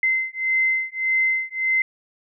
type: beating tone pair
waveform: sine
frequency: 2066 / 2067.7 Hz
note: C7 / C7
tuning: -22 / -21 cents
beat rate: 1.7 Hz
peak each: -22 dBFS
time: 0.03-1.82 s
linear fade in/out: 2 ms
effects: none